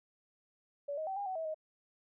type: tone with pitch steps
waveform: sine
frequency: 571 / 628 / 768 / 808 / 751 / 646 / 626 Hz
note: D5 / D#5 / G5 / G#5 / F#5 / E5 / D#5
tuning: -49 / +16 / -36 / -48 / +26 / -35 / +10 cents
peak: -35 dBFS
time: 0.88-1.545 s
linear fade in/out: 10 ms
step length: 95 ms
effects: none